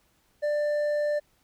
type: tone with hard clipping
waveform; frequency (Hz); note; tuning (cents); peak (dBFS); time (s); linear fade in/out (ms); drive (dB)
triangle; 592; D5; +14; -25; 0.42-1.2; 20; 8
effects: pink hiss -67 dBFS RMS until 1.43 s